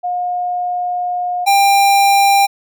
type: tone pair in turn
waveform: sine / square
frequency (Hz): 716 / 795.3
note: F5 / G5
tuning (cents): +43 / +25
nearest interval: major second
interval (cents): 182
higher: second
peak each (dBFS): -16 / -9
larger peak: second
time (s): 0.03-1.46 / 1.46-2.47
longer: first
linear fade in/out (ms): 20
effects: none